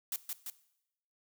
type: noise with echo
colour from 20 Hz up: blue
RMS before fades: -35 dBFS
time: 0.12-0.16 s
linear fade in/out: 2 ms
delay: 170 ms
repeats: 2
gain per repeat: -3 dB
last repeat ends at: 0.5 s
effects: noise-tail reverb RT60 0.8 s tail -17 dB re dry